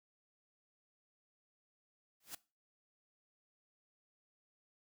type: noise with exponential growth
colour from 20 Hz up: white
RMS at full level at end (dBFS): -41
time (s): 2.2-2.35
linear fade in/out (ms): 5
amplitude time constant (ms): 31
effects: noise-tail reverb RT60 0.3 s tail -20 dB re dry + high-pass 60 Hz 12 dB/octave